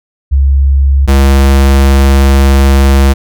sine / square tone pair in turn, 68.5 / 68.26 Hz, C#2 / C#2, -20 / -26 cents, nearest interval unison, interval 6 cents, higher first, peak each -4 dBFS, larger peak neither, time 0.31-1.07 / 1.07-3.14 s, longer second, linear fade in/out 20 ms, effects none

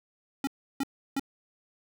square tone bursts, 274.3 Hz, C#4, 18 cents flat, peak -27 dBFS, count 3, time 0.44-1.196 s, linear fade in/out 2 ms, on 32 ms, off 330 ms, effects none

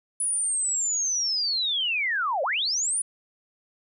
sine linear two-way sweep, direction down then up, 9956 to 507 to 9956 Hz, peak -23 dBFS, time 0.2-3.02 s, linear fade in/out 5 ms, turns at 2.43 s, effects none

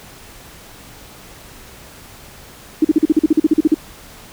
sine tone bursts, 311.1 Hz, D#4, in tune, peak -7 dBFS, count 14, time 2.82-3.744 s, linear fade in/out 5 ms, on 27 ms, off 42 ms, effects pink hiss -40 dBFS RMS until 4.32 s

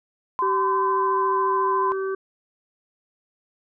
sine tone with vibrato, 1020 Hz, C6, 44 cents flat, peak -20 dBFS, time 0.39-1.92 s, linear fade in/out 0 ms, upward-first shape sine, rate 14 Hz, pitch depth 26 cents each way
harmonic tone, 385.1 Hz, G4, 31 cents flat, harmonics 1 / 3 / 4, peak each -24 / -34 / -36 dBFS, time 0.42-2.15 s, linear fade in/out 5 ms
effects none

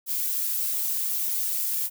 violet noise with flanger, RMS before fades -27 dBFS, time 0.06-1.9 s, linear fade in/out 50 ms, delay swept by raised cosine 1.9 to 3 ms, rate 2.9 Hz, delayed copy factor -0.95, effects none

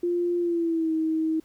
sine tone with pitch glide, 349.2 to 318.4 Hz, F4 to D#4, 0 to +40 cents, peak -22 dBFS, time 0.03-1.4 s, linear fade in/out 5 ms, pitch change -160 cents, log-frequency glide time 0.39-0.93 s, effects pink hiss -62 dBFS RMS until 1.44 s

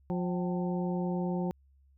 harmonic tone with a mistuned harmonic, 178.2 Hz, F3, 35 cents sharp, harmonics 1 / 2 / 3 / 4 / 5, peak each -30 / -36 / -40 / -42 / -44 dBFS, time 0.1-1.51 s, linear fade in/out 0 ms, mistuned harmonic 4, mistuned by +120 cents, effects added 68 Hz sine -60 dBFS peak until 1.97 s

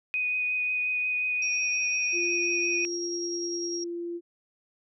sine tone with vibrato, 2489 Hz, D#7, in tune, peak -25 dBFS, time 0.14-2.85 s, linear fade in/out 0 ms, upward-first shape triangle, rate 5.6 Hz, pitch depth 15 cents each way
sine tone with tremolo, 5610 Hz, F8, 7 cents sharp, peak -31 dBFS, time 1.42-3.84 s, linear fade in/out 5 ms, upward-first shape sine, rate 10 Hz, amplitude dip 30%
sine tone with pitch glide, 347.9 to 343.7 Hz, F4 to F4, -7 to -28 cents, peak -31 dBFS, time 2.12-4.21 s, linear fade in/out 50 ms, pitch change -21 cents, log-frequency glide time 2.41-3.91 s
effects none

